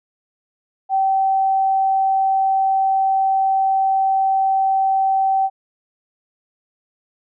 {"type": "tone", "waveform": "sine", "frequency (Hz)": 772, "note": "G5", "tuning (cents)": -27, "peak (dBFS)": -14, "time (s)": [0.89, 5.5], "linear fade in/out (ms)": 50, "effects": []}